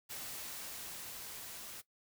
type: noise with level ramp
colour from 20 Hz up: white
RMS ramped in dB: -44 to -48 dBFS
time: 0.09-1.82 s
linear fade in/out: 20 ms
effects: noise-tail reverb RT60 0.1 s tail -17 dB re dry